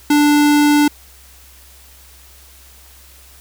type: tone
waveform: square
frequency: 294 Hz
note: D4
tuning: 2 cents sharp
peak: -10 dBFS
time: 0.1-0.88 s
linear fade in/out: 5 ms
effects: added 65 Hz sine -45 dBFS peak until 3.4 s + white hiss -45 dBFS RMS until 3.4 s